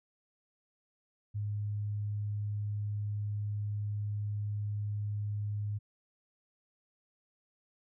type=tone; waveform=sine; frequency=103.83 Hz; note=G#2; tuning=in tune; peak=-32 dBFS; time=1.34-5.79 s; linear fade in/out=20 ms; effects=none